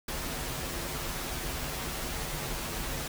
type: noise with comb filter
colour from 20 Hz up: pink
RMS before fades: -35 dBFS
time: 0.08-3.08 s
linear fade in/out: 5 ms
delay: 10 ms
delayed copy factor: -0.7
effects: none